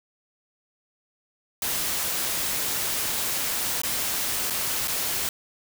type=noise with dropouts; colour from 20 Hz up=white; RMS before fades=-27 dBFS; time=1.62-5.29 s; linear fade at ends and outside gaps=2 ms; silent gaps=3.818-3.834 / 4.5-4.505 / 4.875-4.88 s; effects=none